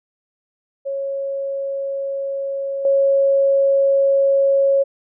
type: tone with level steps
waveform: sine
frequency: 550 Hz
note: C#5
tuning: 14 cents flat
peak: -21 / -12 dBFS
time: 0.85-4.84 s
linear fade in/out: 20 ms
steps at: 2.85 s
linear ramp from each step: 2 ms
effects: none

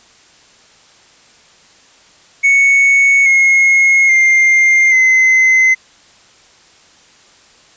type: tone with pitch steps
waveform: triangle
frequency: 2217 / 2161 / 2107 / 2054 Hz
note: C#7 / C#7 / C7 / C7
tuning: 0 / -45 / +12 / -33 cents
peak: -5 dBFS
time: 2.43-5.75 s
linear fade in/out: 20 ms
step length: 830 ms
effects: white hiss -46 dBFS RMS until 7.76 s + resampled to 16000 Hz

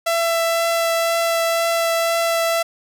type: tone with vibrato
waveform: sawtooth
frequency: 668 Hz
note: E5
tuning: 23 cents sharp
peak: -13 dBFS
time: 0.06-2.63 s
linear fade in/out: 10 ms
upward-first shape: triangle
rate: 2 Hz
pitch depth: 10 cents each way
effects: none

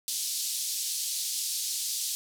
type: band-pass noise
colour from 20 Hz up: pink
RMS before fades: -32 dBFS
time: 0.08-2.15 s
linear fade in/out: 0 ms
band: 4100 to 13000 Hz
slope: 24 dB/octave
effects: none

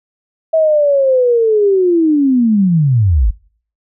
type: linear sweep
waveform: sine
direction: down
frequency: 650 to 44.27 Hz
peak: -8 dBFS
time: 0.53-3.31 s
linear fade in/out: 10 ms
effects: noise-tail reverb RT60 0.5 s tail -23 dB re dry

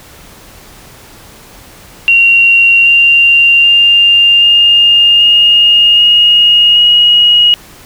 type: tone with pitch steps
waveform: sine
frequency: 2754 / 2776 / 2799 / 2822 / 2845 / 2868 / 2891 Hz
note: F7 / F7 / F7 / F7 / F7 / F7 / F#7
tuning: -25 / -11 / +3 / +17 / +31 / +45 / -41 cents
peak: -3 dBFS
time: 2.08-7.54 s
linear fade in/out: 0 ms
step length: 780 ms
effects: pink hiss -36 dBFS RMS until 7.85 s

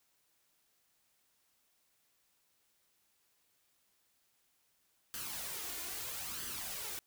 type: noise with flanger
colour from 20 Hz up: white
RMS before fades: -42 dBFS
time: 5.14-6.99 s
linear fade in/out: 0 ms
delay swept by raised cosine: 0.64 to 2.84 ms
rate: 0.77 Hz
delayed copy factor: +0.55
effects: white hiss -75 dBFS RMS until 7.06 s

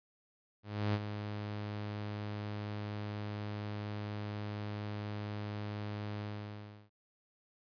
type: tone with ADSR envelope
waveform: sawtooth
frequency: 104.2 Hz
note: G#2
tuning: 6 cents sharp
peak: -25 dBFS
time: 0.63-6.9 s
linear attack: 310 ms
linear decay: 46 ms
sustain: -9 dB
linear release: 690 ms
effects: resampled to 11025 Hz

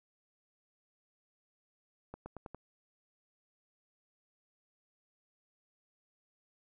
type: accelerating click train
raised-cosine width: 1 ms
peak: -30 dBFS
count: 5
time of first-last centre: 2.14-2.546 s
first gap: 120 ms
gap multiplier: 0.89
effects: none

